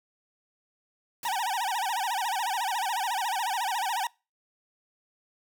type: noise with exponential decay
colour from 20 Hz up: white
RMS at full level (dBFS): -38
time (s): 1.23-1.55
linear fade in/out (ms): 2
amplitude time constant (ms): 69
type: tone with vibrato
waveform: 40% pulse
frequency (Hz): 850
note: G#5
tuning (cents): +40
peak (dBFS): -26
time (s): 1.25-4.07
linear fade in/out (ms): 2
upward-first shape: sine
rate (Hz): 14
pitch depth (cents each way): 230
effects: noise-tail reverb RT60 0.3 s tail -25 dB re dry